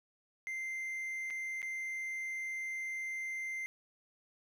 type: tone with dropouts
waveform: triangle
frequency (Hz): 2086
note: C7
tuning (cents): -6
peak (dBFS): -35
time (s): 0.47-3.66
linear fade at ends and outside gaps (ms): 0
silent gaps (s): 1.302-1.306 / 1.618-1.628
effects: none